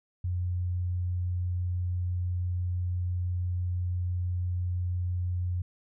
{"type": "tone", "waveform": "sine", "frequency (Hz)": 89.4, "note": "F2", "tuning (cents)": 41, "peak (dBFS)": -27, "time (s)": [0.24, 5.62], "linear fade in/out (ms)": 5, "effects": []}